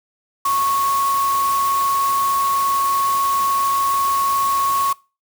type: tone in noise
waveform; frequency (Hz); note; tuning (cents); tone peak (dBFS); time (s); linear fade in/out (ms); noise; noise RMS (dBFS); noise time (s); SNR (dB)
sine; 1103; C#6; -9; -16; 0.45-4.93; 5; white; -29; 0.45-4.93; +10
effects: noise-tail reverb RT60 0.3 s tail -22 dB re dry